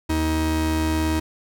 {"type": "tone pair together", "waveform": "45% pulse", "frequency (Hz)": [79, 316], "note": ["D#2", "D#4"], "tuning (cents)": [27, 27], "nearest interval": "2 octaves", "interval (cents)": 2400, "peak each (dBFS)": -23, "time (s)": [0.09, 1.2], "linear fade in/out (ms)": 10, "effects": []}